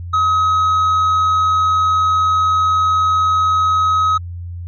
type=tone; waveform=triangle; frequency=1272 Hz; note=D#6; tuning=38 cents sharp; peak=-10 dBFS; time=0.13-4.18 s; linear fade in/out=10 ms; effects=added 87 Hz sine -25 dBFS peak until 4.67 s + resampled to 16000 Hz